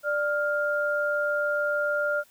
sine tone pair together, 590 / 1403.3 Hz, D5 / F6, +8 / +8 cents, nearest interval octave + minor third, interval 1500 cents, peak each -26 dBFS, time 0.03-2.24 s, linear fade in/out 50 ms, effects white hiss -59 dBFS RMS until 2.3 s

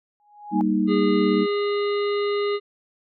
sine tone with exponential growth, 830.6 Hz, G#5, in tune, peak -22 dBFS, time 0.2-0.61 s, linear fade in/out 0 ms, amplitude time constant 88 ms
sine chord, Eb major, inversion first, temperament equal, 196 / 233.1 / 311.1 Hz, G3 / Bb3 / Eb4, 0 / 0 / 0 cents, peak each -22 / -24 / -22 dBFS, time 0.51-1.47 s, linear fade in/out 50 ms
harmonic tone, 409 Hz, G#4, 26 cents flat, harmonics 1 / 3 / 5 / 7 / 9 / 10, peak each -21 / -31 / -35 / -38 / -40 / -41 dBFS, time 0.87-2.6 s, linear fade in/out 50 ms
effects none

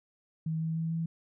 sine tone with pitch steps, 160 / 161.49 / 162.98 / 164.5 Hz, D#3 / E3 / E3 / E3, +49 / -35 / -19 / -3 cents, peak -29 dBFS, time 0.46-1.06 s, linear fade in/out 5 ms, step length 150 ms, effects none

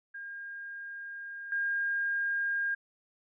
sine tone with level steps, 1614 Hz, G#6, 50 cents flat, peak -39 / -28 dBFS, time 0.14-2.75 s, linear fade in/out 10 ms, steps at 1.52 s, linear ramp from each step 2 ms, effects none

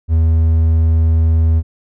triangle tone, 80.9 Hz, E2, 32 cents flat, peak -7 dBFS, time 0.08-1.63 s, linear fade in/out 50 ms, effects none

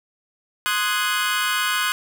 25% pulse chord, Ab dominant seventh, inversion first, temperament equal, 1046.5 / 1244.5 / 1480 / 1661.2 Hz, C6 / Eb6 / Gb6 / Ab6, 0 / 0 / 0 / 0 cents, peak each -23 / -22 / -20 / -24 dBFS, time 0.66-1.92 s, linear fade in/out 0 ms, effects none

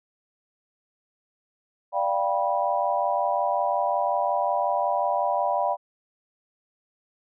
sine chord, G dominant seventh, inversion second, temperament equal with one note detuned, 587.3 / 698.5 / 784 / 976.4 Hz, D5 / F5 / G5 / B5, 0 / 0 / 0 / -20 cents, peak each -27 dBFS, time 1.92-5.77 s, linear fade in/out 50 ms, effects none

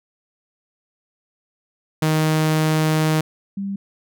sawtooth / sine tone pair in turn, 156.4 / 197.5 Hz, D#3 / G3, +9 / +13 cents, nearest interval major third, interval 404 cents, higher second, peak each -12 / -23 dBFS, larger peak first, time 2.02-3.21 / 3.57-3.76 s, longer first, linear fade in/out 5 ms, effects none

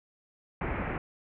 pink low-pass noise, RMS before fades -33 dBFS, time 0.61-0.98 s, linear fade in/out 2 ms, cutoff 2400 Hz, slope 48 dB/octave, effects none

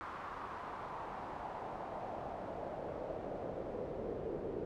brown noise with band-pass filter sweep, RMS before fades -43 dBFS, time 0.01-4.65 s, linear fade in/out 0 ms, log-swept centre 1200 to 420 Hz, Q 2.8, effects none

